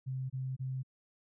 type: tone bursts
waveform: sine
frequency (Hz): 130.81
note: C3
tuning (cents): 0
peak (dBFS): -34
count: 3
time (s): 0.06-0.832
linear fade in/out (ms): 20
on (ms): 240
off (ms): 26
effects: none